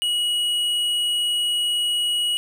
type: tone with hard clipping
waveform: triangle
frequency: 2911 Hz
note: F#7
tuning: 29 cents flat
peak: -21 dBFS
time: 0.02-2.37 s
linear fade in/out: 0 ms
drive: 10 dB
effects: none